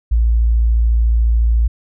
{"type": "tone", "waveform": "sine", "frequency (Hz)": 57, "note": "A#1", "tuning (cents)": -38, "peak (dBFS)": -10, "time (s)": [0.11, 1.68], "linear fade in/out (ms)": 10, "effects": []}